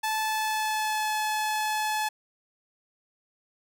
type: tone with pitch glide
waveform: sawtooth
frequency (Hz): 871 to 858.5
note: A5 to A5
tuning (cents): -18 to -43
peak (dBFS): -22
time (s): 0.03-2.09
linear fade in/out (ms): 10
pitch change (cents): -25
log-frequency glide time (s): 0.21-1.13
effects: none